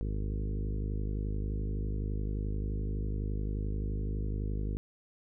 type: harmonic tone with a mistuned harmonic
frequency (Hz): 51.7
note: G#1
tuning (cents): -7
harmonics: 1 / 2 / 3 / 4 / 5 / 6 / 7 / 8 / 9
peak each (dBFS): -32 / -38 / -42 / -44 / -46 / -48 / -49 / -50 / -51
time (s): 0.01-4.77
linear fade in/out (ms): 0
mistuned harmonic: 1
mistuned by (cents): +29
effects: none